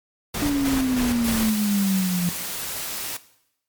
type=noise with tremolo; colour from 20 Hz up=pink; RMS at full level=-27 dBFS; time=0.34-1.5 s; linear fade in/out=5 ms; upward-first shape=square; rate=3.2 Hz; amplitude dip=40%
type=exponential sweep; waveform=sine; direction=down; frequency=293.7 to 172.9 Hz; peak=-19 dBFS; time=0.42-2.29 s; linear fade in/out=0 ms
type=noise; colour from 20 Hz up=white; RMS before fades=-30 dBFS; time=1.24-3.17 s; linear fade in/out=5 ms
effects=noise-tail reverb RT60 0.8 s tail -17 dB re dry + MP3 96 kbps